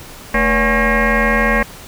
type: tone with frequency modulation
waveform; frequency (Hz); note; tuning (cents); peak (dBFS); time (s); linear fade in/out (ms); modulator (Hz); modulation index
sine; 830.6; G#5; 0; -11; 0.34-1.63; 5; 263; 5
effects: pink hiss -36 dBFS RMS until 1.87 s

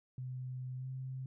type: tone with pitch glide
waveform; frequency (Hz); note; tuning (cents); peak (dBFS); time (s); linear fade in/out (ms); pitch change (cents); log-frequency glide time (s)
sine; 127.8 to 130.79; C3 to C3; -40 to 0; -39; 0.18-1.26; 2; +40; 0.76-0.87
effects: none

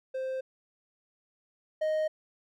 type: tone pair in turn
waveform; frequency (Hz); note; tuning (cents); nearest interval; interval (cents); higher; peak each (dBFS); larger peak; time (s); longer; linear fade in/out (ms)
triangle; 523.3 / 622.3; C5 / D#5; 0 / 0; minor third; 300; second; -29 / -24; second; 0.14-0.41 / 1.81-2.08; neither; 10
effects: none

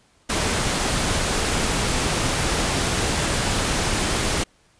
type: noise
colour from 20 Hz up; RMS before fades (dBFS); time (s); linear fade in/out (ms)
pink; -22; 0.29-4.44; 10
effects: pink hiss -59 dBFS RMS until 4.79 s + resampled to 22050 Hz

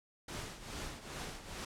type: noise with tremolo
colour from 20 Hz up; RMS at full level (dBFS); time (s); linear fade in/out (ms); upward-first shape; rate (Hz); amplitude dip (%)
pink; -41; 0.28-1.65; 5; triangle; 2.4; 75
effects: low-pass 9000 Hz 12 dB/octave

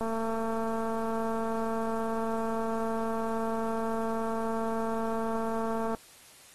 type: click train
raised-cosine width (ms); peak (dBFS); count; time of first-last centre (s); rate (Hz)
1; -20; 1337; 0.01-5.948; 225
effects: white hiss -54 dBFS RMS until 6.54 s + AAC 32 kbps

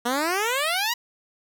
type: exponential sweep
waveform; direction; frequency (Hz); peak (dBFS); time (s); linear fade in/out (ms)
10% pulse; up; 233.1 to 987.8; -14; 0.05-0.94; 10
effects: none

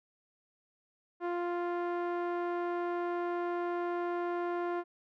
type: tone with low-pass filter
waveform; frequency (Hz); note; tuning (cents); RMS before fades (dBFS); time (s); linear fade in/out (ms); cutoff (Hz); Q
sawtooth; 349.2; F4; 0; -34; 1.2-4.84; 50; 1300; 1.1
effects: none

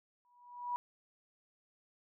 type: tone with exponential growth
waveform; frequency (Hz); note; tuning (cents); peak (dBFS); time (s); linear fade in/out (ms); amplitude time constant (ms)
sine; 973; B5; -26; -31; 0.25-0.76; 0; 110
effects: none

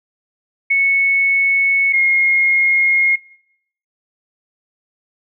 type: tone pair in turn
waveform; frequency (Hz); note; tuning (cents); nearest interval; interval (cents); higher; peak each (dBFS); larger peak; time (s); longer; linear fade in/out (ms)
sine; 2207 / 2147; C#7 / C7; -8 / +44; unison; 48; first; -11; neither; 0.7-1.93 / 1.93-3.16; neither; 10
effects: noise-tail reverb RT60 0.7 s tail -20 dB re dry

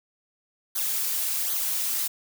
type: noise with flanger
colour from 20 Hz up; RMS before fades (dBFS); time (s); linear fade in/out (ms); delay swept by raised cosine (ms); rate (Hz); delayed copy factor
blue; -27; 0.75-2.08; 10; 0.38 to 5.48; 1.3; -0.7
effects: none

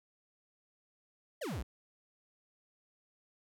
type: exponential sweep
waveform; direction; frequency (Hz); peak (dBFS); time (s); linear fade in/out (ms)
square; down; 698.5 to 46.25; -37; 1.41-1.63; 10
effects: none

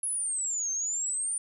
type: exponential two-way sweep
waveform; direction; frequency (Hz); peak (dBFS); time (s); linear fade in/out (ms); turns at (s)
sine; down then up; 10700 to 6272 to 9310; -28; 0.03-1.38; 2; 0.71
effects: none

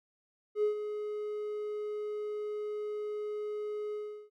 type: tone with ADSR envelope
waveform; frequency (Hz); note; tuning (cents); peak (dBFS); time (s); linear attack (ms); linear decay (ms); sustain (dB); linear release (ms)
triangle; 420.7; G#4; +22; -21; 0.55-4.3; 83; 110; -11; 370
effects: tanh soft clip ceiling -21 dBFS

